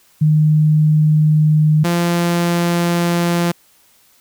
sine / sawtooth tone pair in turn, 153.5 / 172.3 Hz, D#3 / F3, -23 / -23 cents, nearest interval major second, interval 200 cents, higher second, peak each -9 / -10 dBFS, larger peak first, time 0.21-1.84 / 1.84-3.52 s, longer second, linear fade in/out 10 ms, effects white hiss -53 dBFS RMS until 4.2 s

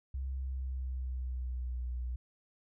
sine tone with pitch glide, 66.2 to 61.41 Hz, C2 to B1, +21 to -9 cents, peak -34 dBFS, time 0.14-2.16 s, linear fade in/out 5 ms, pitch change -130 cents, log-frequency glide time 0.29-1.83 s, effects none

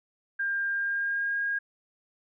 sine tone with pitch glide, 1600 to 1628 Hz, G6 to G#6, +35 to -35 cents, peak -26 dBFS, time 0.39-1.59 s, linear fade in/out 10 ms, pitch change +30 cents, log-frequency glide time 0.7-1.4 s, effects none

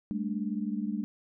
sine chord, G suspended second, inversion none, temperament equal with one note detuned, 200.8 / 220 / 293.7 Hz, G3 / A3 / D4, +42 / 0 / 0 cents, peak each -33 / -33 / -37 dBFS, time 0.11-1.04 s, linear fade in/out 0 ms, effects none

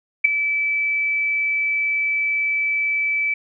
sine tone with ADSR envelope, 2309 Hz, D7, 30 cents flat, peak -6 dBFS, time 0.24-3.34 s, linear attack 12 ms, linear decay 5 ms, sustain -12 dB, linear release 5 ms, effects none

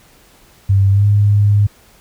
sine tone with pitch glide, 98 to 102.69 Hz, G2 to G#2, 0 to -19 cents, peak -8 dBFS, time 0.69-1.67 s, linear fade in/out 10 ms, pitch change +81 cents, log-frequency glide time 0.91-1.05 s, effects pink hiss -48 dBFS RMS until 2 s

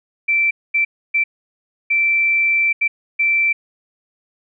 sine tone bursts at uneven times, 2338 Hz, D7, 8 cents flat, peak -13 dBFS, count 6, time 0.28-0.51 / 0.74-0.85 / 1.14-1.24 / 1.9-2.73 / 2.81-2.88 / 3.19-3.53 s, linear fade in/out 10 ms, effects none

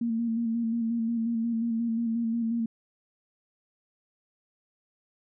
sine tone with vibrato, 230 Hz, A#3, 23 cents flat, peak -25 dBFS, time 0.01-2.66 s, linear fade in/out 5 ms, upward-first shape square, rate 5.6 Hz, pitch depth 30 cents each way, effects none

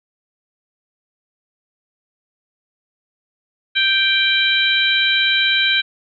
harmonic tone, 784 Hz, G5, in tune, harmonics 2 / 3 / 4 / 5, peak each -19 / -19 / -19 / -19 dBFS, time 3.75-5.82 s, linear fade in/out 20 ms, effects none

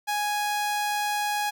sawtooth tone, 830.6 Hz, G#5, in tune, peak -21 dBFS, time 0.07-1.51 s, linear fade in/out 20 ms, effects none

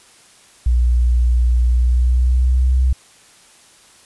sine tone with pitch glide, 60.3 to 64.26 Hz, B1 to C2, -41 to -31 cents, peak -11 dBFS, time 0.66-2.93 s, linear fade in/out 5 ms, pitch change +110 cents, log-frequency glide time 1.66-2.82 s, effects white hiss -48 dBFS RMS until 4.05 s + resampled to 24000 Hz

